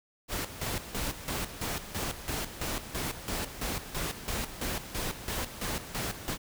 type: noise with tremolo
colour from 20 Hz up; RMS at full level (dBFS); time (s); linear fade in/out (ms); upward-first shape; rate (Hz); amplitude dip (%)
pink; -33; 0.28-6.38; 50; square; 3; 70
effects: none